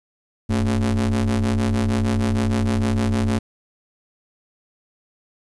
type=ring-modulated tone; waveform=40% pulse; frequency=62.3 Hz; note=B1; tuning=16 cents sharp; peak=-14 dBFS; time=0.49-3.39 s; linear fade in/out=10 ms; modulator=159 Hz; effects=resampled to 24000 Hz + 9-bit